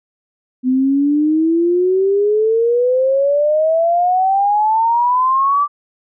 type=exponential sweep; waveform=sine; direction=up; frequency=251.6 to 1174.7 Hz; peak=-11 dBFS; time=0.63-5.68 s; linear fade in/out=50 ms; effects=none